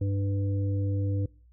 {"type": "harmonic tone", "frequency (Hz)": 99.1, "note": "G2", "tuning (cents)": 19, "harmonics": [1, 3, 5], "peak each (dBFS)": [-25, -35, -39], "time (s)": [0.01, 1.26], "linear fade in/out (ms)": 5, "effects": ["noise-tail reverb RT60 0.4 s tail -24 dB re dry", "added 60 Hz sine -54 dBFS peak until 1.52 s"]}